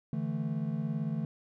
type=chord; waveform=triangle; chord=D suspended second; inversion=none; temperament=equal; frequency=146.83 / 164.81 / 220 Hz; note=D3 / E3 / A3; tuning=0 / 0 / 0 cents; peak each=-33 dBFS; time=0.13-1.25 s; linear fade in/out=2 ms; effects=none